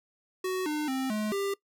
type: tone with pitch steps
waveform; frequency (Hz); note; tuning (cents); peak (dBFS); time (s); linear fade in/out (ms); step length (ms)
square; 372.1 / 301.9 / 263.4 / 213 / 396.9; F#4 / D4 / C4 / G#3 / G4; +10 / +48 / +12 / +44 / +22; -29; 0.44-1.54; 5; 220
effects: noise-tail reverb RT60 0.1 s tail -21 dB re dry